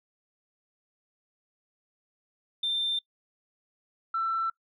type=tone pair in turn; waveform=sine; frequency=3582 / 1337.9 Hz; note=A7 / E6; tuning=+30 / +25 cents; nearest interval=octave + perfect fourth; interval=1705 cents; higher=first; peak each=-25 dBFS; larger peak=neither; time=2.63-2.99 / 4.14-4.5 s; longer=neither; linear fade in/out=5 ms; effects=noise-tail reverb RT60 0.1 s tail -22 dB re dry + tanh soft clip ceiling -21 dBFS